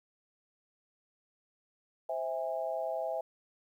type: chord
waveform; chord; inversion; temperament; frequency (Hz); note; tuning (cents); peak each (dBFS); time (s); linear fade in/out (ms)
sine; C augmented; none; just; 523.3 / 654.1 / 817.6; C5 / E5 / G#5; 0 / -14 / -27; -38 / -34 / -39; 2.09-3.21; 5
effects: 11-bit